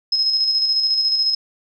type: tone with tremolo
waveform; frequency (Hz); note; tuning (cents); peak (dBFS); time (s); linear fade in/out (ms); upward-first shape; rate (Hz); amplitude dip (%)
sine; 5140; E8; -45; -14; 0.12-1.35; 5; square; 14; 35
effects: none